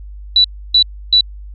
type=tone bursts; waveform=sine; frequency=3951 Hz; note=B7; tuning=in tune; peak=-6 dBFS; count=3; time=0.36-1.209 s; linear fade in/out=2 ms; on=83 ms; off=300 ms; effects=added 50 Hz sine -29 dBFS peak until 1.54 s